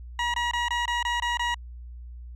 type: tone bursts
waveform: 20% pulse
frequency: 958 Hz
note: A#5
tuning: 47 cents sharp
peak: -19 dBFS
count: 8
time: 0.19-1.544 s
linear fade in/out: 2 ms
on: 150 ms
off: 22 ms
effects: added 60 Hz sine -38 dBFS peak until 2.35 s + low-pass 5000 Hz 12 dB/octave